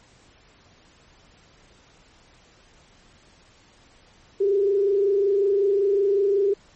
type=tone with frequency modulation; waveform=sine; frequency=398.7 Hz; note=G4; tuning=29 cents sharp; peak=-17 dBFS; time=4.4-6.54 s; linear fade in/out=10 ms; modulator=25.4 Hz; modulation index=0.65; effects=pink hiss -55 dBFS RMS until 6.75 s + MP3 32 kbps